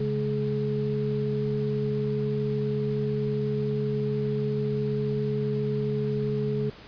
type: tone cluster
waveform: sine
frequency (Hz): 137.7 / 210.1 / 423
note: C#3 / G#3 / G#4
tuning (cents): -11 / +20 / +32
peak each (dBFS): -28 / -31 / -28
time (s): 0-6.7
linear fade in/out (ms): 5
effects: pink hiss -47 dBFS RMS until 6.87 s + resampled to 11025 Hz